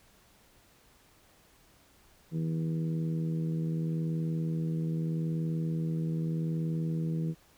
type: harmonic tone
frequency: 80.8 Hz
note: E2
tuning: 34 cents flat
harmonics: 2 / 3 / 4 / 5 / 6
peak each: -29 / -43 / -40 / -47 / -47 dBFS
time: 2.31-7.35 s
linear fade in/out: 50 ms
effects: pink hiss -62 dBFS RMS until 7.57 s